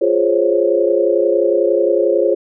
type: chord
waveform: sine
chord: Db major seventh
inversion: first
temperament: equal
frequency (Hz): 349.2 / 415.3 / 523.3 / 554.4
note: F4 / Ab4 / C5 / Db5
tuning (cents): 0 / 0 / 0 / 0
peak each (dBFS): -17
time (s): 0.01-2.35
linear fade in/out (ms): 10
effects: none